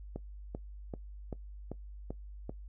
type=click train; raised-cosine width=2 ms; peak=-25 dBFS; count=7; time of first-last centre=0.16-2.495 s; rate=2.57 Hz; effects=noise-tail reverb RT60 0.1 s tail -19 dB re dry + added 50 Hz sine -44 dBFS peak until 2.68 s